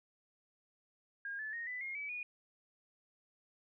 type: tone with pitch steps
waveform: sine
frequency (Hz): 1620 / 1736.3 / 1860.9 / 1994.5 / 2138 / 2291 / 2455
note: G#6 / A6 / A#6 / B6 / C7 / D7 / D#7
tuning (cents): -43 / -23 / -3 / +17 / +37 / -44 / -24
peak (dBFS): -39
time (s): 1.25-2.23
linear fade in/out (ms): 2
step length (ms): 140
effects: none